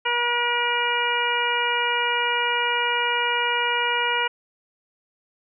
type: harmonic tone with a mistuned harmonic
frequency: 480 Hz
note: B4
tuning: 49 cents flat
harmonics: 1 / 2 / 3 / 4 / 5 / 6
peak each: -30 / -25 / -27 / -30 / -27 / -27 dBFS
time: 0.05-4.28 s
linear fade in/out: 10 ms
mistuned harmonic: 5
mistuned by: -22 cents
effects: none